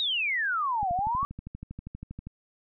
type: exponential two-way sweep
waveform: sine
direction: down then up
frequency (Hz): 3871 to 685 to 1166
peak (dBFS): -25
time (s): 0-1.25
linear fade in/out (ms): 0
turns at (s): 0.92
type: click train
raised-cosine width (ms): 5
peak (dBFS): -26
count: 19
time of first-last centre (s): 0.83-2.27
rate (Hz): 12.5
effects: none